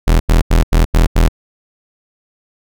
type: tone bursts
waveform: 40% pulse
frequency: 41.31 Hz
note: E1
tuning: 4 cents sharp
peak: -6 dBFS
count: 6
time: 0.07-1.285 s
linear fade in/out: 10 ms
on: 130 ms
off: 87 ms
effects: none